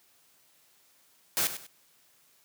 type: noise with echo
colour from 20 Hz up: white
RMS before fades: -27 dBFS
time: 1.37-1.47 s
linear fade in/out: 0 ms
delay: 98 ms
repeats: 2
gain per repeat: -11 dB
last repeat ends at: 1.666 s
effects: white hiss -64 dBFS RMS until 2.44 s + high-pass 100 Hz 12 dB/octave